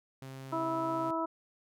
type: tone with pitch glide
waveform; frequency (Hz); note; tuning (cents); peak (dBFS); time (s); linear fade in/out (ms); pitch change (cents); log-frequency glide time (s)
sawtooth; 133.3 to 134.23; C3 to C3; +33 to +45; -39; 0.22-1.11; 2; +12; 0.36-0.55
type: harmonic tone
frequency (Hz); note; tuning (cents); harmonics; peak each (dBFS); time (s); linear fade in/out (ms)
326.7; E4; -15; 1 / 2 / 3 / 4; -35 / -36 / -35 / -37; 0.52-1.26; 10
effects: none